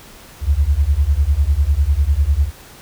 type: beating tone pair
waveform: sine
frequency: 66.6 / 76.6 Hz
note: C2 / D#2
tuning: +31 / -27 cents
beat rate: 10 Hz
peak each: -15 dBFS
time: 0.41-2.51 s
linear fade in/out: 50 ms
effects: pink hiss -41 dBFS RMS until 2.81 s